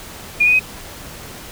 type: tone with pitch steps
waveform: sine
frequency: 2431 / 2475 / 2520 Hz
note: D#7 / D#7 / D#7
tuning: -41 / -10 / +21 cents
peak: -10 dBFS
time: 0.4-0.595 s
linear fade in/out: 10 ms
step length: 65 ms
effects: pink hiss -35 dBFS RMS until 1.51 s